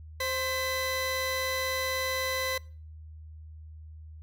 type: tone pair together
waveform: 25% pulse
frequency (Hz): 523.3 / 2011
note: C5 / B6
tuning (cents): 0 / +31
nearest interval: octave + major seventh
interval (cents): 2331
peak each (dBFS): -28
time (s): 0.2-2.58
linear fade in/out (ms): 5
effects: noise-tail reverb RT60 0.4 s tail -23 dB re dry + added 78 Hz sine -43 dBFS peak until 4.22 s